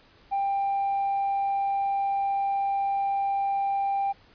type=tone with hard clipping; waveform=triangle; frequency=792 Hz; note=G5; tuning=18 cents sharp; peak=-23 dBFS; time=0.31-4.13 s; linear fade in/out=20 ms; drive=2 dB; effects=pink hiss -57 dBFS RMS until 4.34 s + resampled to 11025 Hz